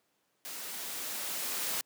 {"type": "noise with level ramp", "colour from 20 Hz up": "white", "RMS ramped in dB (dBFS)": [-42, -33], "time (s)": [0.45, 1.81], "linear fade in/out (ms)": 0, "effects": ["pink hiss -75 dBFS RMS until 1.85 s", "high-pass 200 Hz 12 dB/octave"]}